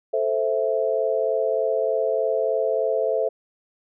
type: chord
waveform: sine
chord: A minor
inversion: none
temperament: equal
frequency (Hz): 440 / 523.3 / 659.3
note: A4 / C5 / E5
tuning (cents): 0 / 0 / 0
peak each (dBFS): -24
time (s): 0.13-3.29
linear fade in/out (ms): 10
effects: none